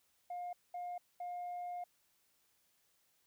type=tone bursts at uneven times; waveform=sine; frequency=710 Hz; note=F5; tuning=28 cents sharp; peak=-38 dBFS; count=3; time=0.3-0.53 / 0.74-0.98 / 1.2-1.84 s; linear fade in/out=5 ms; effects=tanh soft clip ceiling -38 dBFS + white hiss -75 dBFS RMS until 3.26 s